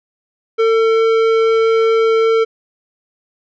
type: tone with tanh clipping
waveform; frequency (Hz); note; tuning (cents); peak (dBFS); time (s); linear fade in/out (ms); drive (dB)
sine; 449.6; A4; +37; -12; 0.58-2.45; 20; 14
effects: none